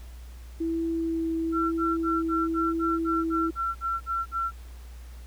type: tone with vibrato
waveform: sine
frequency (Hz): 328.5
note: E4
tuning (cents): -6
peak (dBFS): -25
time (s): 0.6-3.51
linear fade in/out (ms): 10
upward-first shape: triangle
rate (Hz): 1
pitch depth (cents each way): 10
type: tone bursts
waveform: sine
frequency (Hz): 1354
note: E6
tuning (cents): +46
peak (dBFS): -25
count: 12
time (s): 1.52-4.514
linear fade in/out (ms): 50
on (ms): 200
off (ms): 54
effects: added 60 Hz sine -40 dBFS peak until 5.26 s + pink hiss -55 dBFS RMS until 5.26 s